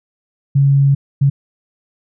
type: tone bursts at uneven times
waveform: sine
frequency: 139 Hz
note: C#3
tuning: 5 cents sharp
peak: -8 dBFS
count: 2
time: 0.55-0.95 / 1.21-1.3 s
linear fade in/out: 10 ms
effects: none